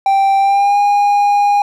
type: tone with pitch glide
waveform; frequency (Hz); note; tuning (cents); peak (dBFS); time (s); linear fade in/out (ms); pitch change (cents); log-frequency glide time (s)
triangle; 784 to 815.9; G5 to G#5; 0 to -31; -7; 0.06-1.62; 2; +69; 0.39-0.78
effects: none